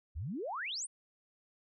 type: exponential sweep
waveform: sine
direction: up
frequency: 63.8 to 9800 Hz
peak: -36 dBFS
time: 0.15-0.87 s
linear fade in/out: 20 ms
effects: none